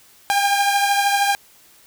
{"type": "beating tone pair", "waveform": "sawtooth", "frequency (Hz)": [801, 814], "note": ["G5", "G#5"], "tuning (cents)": [37, -35], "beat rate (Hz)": 13, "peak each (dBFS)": [-13, -19], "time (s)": [0.3, 1.35], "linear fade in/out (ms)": 0, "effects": ["white hiss -51 dBFS RMS until 1.86 s"]}